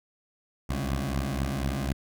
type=beating tone pair; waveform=15% pulse; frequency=66 / 70.1 Hz; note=C2 / C#2; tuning=+16 / +20 cents; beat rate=4.1 Hz; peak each=-24 dBFS; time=0.69-1.93 s; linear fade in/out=10 ms; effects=none